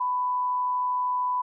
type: tone with amplitude modulation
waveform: sine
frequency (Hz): 996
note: B5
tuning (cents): +14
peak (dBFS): -22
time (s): 0-1.42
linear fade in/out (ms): 10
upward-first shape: sine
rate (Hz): 133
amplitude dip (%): 25
effects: none